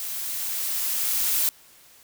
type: noise with level ramp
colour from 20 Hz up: blue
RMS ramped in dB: -32 to -22 dBFS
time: 0-1.49 s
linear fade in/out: 0 ms
effects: white hiss -53 dBFS RMS until 2.03 s